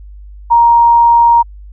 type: tone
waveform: sine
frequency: 938 Hz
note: A#5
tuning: 11 cents sharp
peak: -4 dBFS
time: 0.5-1.43 s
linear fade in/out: 20 ms
effects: added 50 Hz sine -30 dBFS peak until 1.72 s